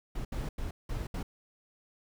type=noise bursts at uneven times; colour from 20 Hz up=brown; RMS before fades=-35 dBFS; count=5; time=0.15-0.25 / 0.32-0.49 / 0.58-0.71 / 0.89-1.07 / 1.14-1.23 s; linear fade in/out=5 ms; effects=none